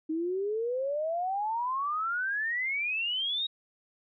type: exponential sweep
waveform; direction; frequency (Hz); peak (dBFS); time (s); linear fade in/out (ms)
sine; up; 309.5 to 3812; -28; 0.09-3.47; 10
effects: none